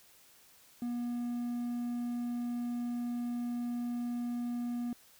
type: tone with hard clipping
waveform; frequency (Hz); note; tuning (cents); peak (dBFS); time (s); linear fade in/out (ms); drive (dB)
triangle; 240.6; B3; -45; -34; 0.82-4.93; 2; 6
effects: white hiss -61 dBFS RMS until 5.19 s